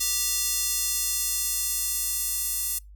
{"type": "tone with high-pass filter sweep", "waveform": "square", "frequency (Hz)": 392, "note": "G4", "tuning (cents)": 0, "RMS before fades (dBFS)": -27, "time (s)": [0, 2.79], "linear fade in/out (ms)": 10, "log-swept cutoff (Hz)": [5900, 9200], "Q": 1, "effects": ["noise-tail reverb RT60 0.2 s tail -25 dB re dry", "added 50 Hz sine -44 dBFS peak until 2.95 s"]}